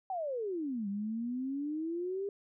sine exponential two-way sweep, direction down then up, 784 to 196 to 406.3 Hz, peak -33 dBFS, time 0.1-2.29 s, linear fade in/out 2 ms, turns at 0.88 s, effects none

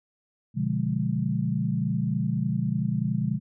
sine chord, B diminished seventh, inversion none, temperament equal with one note detuned, 123.47 / 146.83 / 177.46 / 207.7 Hz, B2 / D3 / F3 / Ab3, 0 / 0 / +28 / 0 cents, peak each -29 dBFS, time 0.54-3.4 s, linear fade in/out 50 ms, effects none

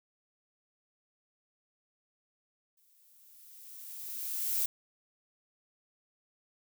violet noise with exponential growth, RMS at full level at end -29 dBFS, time 2.77-4.66 s, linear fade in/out 5 ms, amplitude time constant 410 ms, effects none

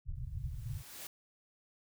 white low-pass noise, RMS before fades -40 dBFS, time 0.05-0.83 s, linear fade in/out 50 ms, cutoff 140 Hz, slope 96 dB/octave
white noise with exponential growth, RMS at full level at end -44 dBFS, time 0.15-1.07 s, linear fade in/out 2 ms, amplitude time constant 200 ms
effects none

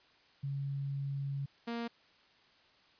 sine / sawtooth tone pair in turn, 139.1 / 233.9 Hz, C#3 / A#3, +6 / +6 cents, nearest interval major sixth, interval 900 cents, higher second, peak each -34 / -32 dBFS, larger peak second, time 0.43-1.46 / 1.67-1.88 s, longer first, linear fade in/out 10 ms, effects white hiss -65 dBFS RMS until 2.99 s + resampled to 11025 Hz

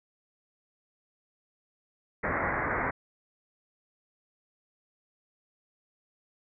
white low-pass noise, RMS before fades -30 dBFS, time 2.23-2.91 s, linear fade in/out 10 ms, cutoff 2100 Hz, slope 96 dB/octave, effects none

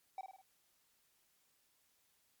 triangle tone with echo, 767 Hz, G5, 38 cents flat, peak -38 dBFS, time 0.18-0.21 s, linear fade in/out 2 ms, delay 51 ms, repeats 4, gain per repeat -5 dB, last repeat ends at 0.414 s, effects white hiss -75 dBFS RMS until 2.4 s + MP3 96 kbps

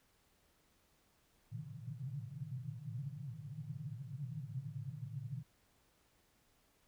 pink band-pass noise, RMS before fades -45 dBFS, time 1.51-5.43 s, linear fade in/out 10 ms, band 110 to 160 Hz, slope 96 dB/octave, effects pink hiss -73 dBFS RMS until 6.87 s

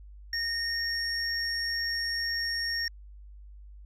sine tone pair together, 1842 / 5524 Hz, A#6 / F8, -21 / -20 cents, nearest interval octave + perfect fifth, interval 1901 cents, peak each -30 / -29 dBFS, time 0.33-2.88 s, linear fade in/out 2 ms, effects tanh soft clip ceiling -24 dBFS + added 50 Hz sine -45 dBFS peak until 3.85 s

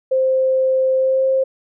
sine tone with pitch glide, 523.3 to 529.7 Hz, C5 to C5, 0 to +21 cents, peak -13 dBFS, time 0.11-1.44 s, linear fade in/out 10 ms, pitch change +21 cents, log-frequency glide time 0.97-1.25 s, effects none

